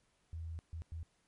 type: tone bursts at uneven times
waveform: sine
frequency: 81.8 Hz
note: E2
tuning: 13 cents flat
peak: -40 dBFS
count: 3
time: 0.33-0.59 / 0.73-0.82 / 0.92-1.03 s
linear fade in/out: 0 ms
effects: pink hiss -75 dBFS RMS until 1.27 s + MP3 48 kbps